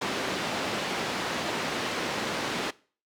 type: band-pass noise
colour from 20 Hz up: pink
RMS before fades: -31 dBFS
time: 0.01-2.71 s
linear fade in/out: 10 ms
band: 230 to 4500 Hz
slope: 12 dB/octave
effects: noise-tail reverb RT60 0.4 s tail -21 dB re dry